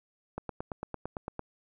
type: click train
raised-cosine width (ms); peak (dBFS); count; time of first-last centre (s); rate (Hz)
1; -21; 10; 0.38-1.394; 8.88
effects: none